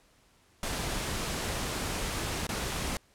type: noise with dropouts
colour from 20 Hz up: pink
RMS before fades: -33 dBFS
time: 0.63-2.97 s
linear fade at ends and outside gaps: 2 ms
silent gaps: 2.469-2.49 s
effects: pink hiss -64 dBFS RMS until 3.14 s + low-pass 11000 Hz 12 dB/octave